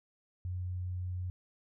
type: tone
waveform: sine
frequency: 90.6 Hz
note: F#2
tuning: 36 cents flat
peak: -34 dBFS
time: 0.45-1.3 s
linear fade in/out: 0 ms
effects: none